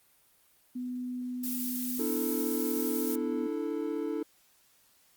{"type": "tone", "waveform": "sine", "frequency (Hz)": 249.3, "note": "B3", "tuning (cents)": 16, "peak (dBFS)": -33, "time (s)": [0.75, 3.47], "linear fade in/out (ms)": 10}
{"type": "noise", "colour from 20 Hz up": "violet", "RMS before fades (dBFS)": -36, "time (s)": [1.43, 3.16], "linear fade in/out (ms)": 10}
{"type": "chord", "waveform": "triangle", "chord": "D suspended second", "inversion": "none", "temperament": "equal", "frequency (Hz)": [293.7, 329.6, 440], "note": ["D4", "E4", "A4"], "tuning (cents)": [0, 0, 0], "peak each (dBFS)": -33, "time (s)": [1.99, 4.23], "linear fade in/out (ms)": 5}
{"effects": ["white hiss -65 dBFS RMS until 5.16 s", "Opus 32 kbps"]}